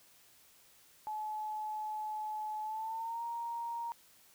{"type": "tone with pitch glide", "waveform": "sine", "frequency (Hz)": [857, 934.6], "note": ["A5", "A#5"], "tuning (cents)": [-46, 4], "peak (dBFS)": -36, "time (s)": [1.07, 3.92], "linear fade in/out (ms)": 0, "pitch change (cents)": 150, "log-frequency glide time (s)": [2.62, 3.23], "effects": ["white hiss -63 dBFS RMS until 4.34 s"]}